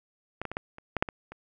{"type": "clicks", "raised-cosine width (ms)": 0.5, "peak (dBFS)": [-18, -19, -21, -15, -29, -12, -7, -20, -27], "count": 9, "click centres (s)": [0.416, 0.453, 0.516, 0.569, 0.784, 0.967, 1.025, 1.088, 1.32], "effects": []}